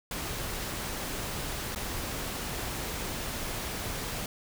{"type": "noise with dropouts", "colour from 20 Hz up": "pink", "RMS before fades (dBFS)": -35, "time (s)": [0.11, 4.26], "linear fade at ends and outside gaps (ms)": 2, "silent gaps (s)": [1.749, 1.759], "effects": []}